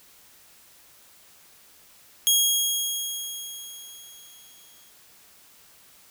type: tone with exponential decay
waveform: 15% pulse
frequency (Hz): 3285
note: G#7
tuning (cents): -20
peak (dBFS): -9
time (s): 2.27-4.9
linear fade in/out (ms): 0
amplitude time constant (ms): 570
effects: white hiss -54 dBFS RMS until 6.1 s